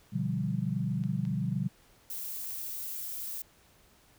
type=chord; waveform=sine; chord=G dominant seventh; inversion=first; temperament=equal; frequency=123.47 / 146.83 / 174.61 / 196 Hz; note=B2 / D3 / F3 / G3; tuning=0 / 0 / 0 / 0 cents; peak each=-34 dBFS; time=0.12-1.69 s; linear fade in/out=20 ms
type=clicks; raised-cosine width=0.2 ms; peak=-35 dBFS; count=4; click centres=1.038 / 1.252 / 2.444 / 2.507 s
type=noise; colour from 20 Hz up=violet; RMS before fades=-38 dBFS; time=2.1-3.42 s; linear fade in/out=2 ms
effects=pink hiss -62 dBFS RMS until 4.18 s